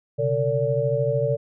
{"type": "tone cluster", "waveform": "sine", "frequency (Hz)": [127.6, 140.8, 452.4, 574], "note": ["C3", "C#3", "A4", "D5"], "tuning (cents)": [-43, 27, 48, -40], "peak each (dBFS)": [-26, -28, -25, -23], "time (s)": [0.18, 1.37], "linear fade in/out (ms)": 20, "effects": []}